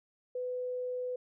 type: tone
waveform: sine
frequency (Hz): 500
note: B4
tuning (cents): +21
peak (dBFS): -33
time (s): 0.35-1.16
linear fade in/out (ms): 5
effects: none